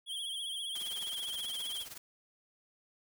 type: tone with vibrato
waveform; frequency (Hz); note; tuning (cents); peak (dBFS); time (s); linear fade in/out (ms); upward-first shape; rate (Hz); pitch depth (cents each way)
square; 3245; G#7; -41; -37; 0.06-1.86; 50; sine; 15; 68
type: noise with tremolo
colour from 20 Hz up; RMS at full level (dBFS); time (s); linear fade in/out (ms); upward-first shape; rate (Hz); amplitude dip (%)
white; -44; 0.75-1.98; 5; triangle; 19; 85
effects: none